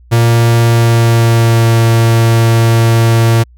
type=tone with pitch glide; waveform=45% pulse; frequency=116.7 to 114.83 Hz; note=A#2 to A#2; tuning=+2 to -26 cents; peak=-6 dBFS; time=0.11-3.44 s; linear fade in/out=20 ms; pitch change=-28 cents; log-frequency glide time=0.64-1.78 s; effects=added 60 Hz sine -38 dBFS peak until 3.57 s